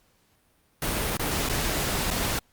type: noise with dropouts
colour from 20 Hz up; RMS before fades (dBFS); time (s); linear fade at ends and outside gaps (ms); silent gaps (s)
pink; -27; 0.82-2.39; 2; 1.17-1.195 / 1.489-1.496 / 2.104-2.11
effects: pink hiss -65 dBFS RMS until 2.52 s + Opus 48 kbps